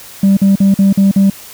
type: tone bursts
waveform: sine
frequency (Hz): 196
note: G3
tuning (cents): 0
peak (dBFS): -3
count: 6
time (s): 0.23-1.3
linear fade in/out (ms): 5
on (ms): 140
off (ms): 46
effects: tanh soft clip ceiling -4 dBFS + white hiss -34 dBFS RMS until 1.53 s